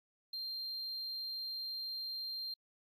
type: tone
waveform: sine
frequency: 4178 Hz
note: C8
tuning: 3 cents flat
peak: -36 dBFS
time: 0.33-2.54 s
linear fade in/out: 5 ms
effects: tanh soft clip ceiling -38 dBFS + AAC 64 kbps